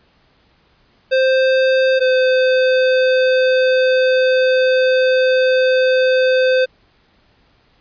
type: tone pair in turn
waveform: square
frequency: 523.3 / 514.9 Hz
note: C5 / C5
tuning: 0 / -28 cents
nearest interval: unison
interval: 28 cents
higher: first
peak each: -12 dBFS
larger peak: neither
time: 1.11-2 / 2-6.66 s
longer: second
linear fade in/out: 20 ms
effects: pink hiss -56 dBFS RMS until 7.8 s + resampled to 11025 Hz